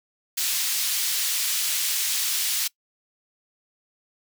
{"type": "high-pass noise", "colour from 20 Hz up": "pink", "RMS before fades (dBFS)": -25, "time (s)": [0.37, 2.68], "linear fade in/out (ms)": 10, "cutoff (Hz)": 3500, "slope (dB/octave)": 12, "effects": ["noise-tail reverb RT60 0.1 s tail -23 dB re dry"]}